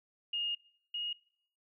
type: tone pair in turn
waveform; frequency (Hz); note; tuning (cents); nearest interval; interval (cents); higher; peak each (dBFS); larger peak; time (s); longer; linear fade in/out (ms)
sine; 2845 / 2871; F7 / F7; +31 / +47; unison; 16; second; -32 / -34; first; 0.33-0.55 / 0.94-1.13; first; 5
effects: noise-tail reverb RT60 0.6 s tail -21 dB re dry